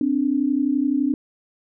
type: tone pair together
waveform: sine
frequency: 260 / 291.8 Hz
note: C4 / D4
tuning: -11 / -11 cents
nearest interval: major second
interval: 200 cents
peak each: -21 / -20 dBFS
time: 0.01-1.14 s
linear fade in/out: 2 ms
effects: none